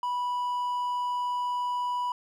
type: tone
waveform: triangle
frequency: 983 Hz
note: B5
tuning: 8 cents flat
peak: -25 dBFS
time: 0.03-2.12 s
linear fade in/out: 2 ms
effects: none